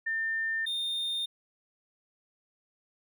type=tone pair in turn; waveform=sine / triangle; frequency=1800 / 3642 Hz; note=A6 / A#7; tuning=+39 / -41 cents; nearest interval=octave; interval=1220 cents; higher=second; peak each=-28 / -28 dBFS; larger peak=neither; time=0.06-0.66 / 0.66-1.26 s; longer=neither; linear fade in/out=10 ms; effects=none